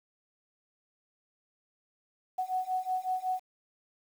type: beating tone pair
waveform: sine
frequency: 740 / 745.4 Hz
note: F#5 / F#5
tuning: 0 / +13 cents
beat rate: 5.4 Hz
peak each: -33 / -32 dBFS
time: 2.38-3.4 s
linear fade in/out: 10 ms
effects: 9-bit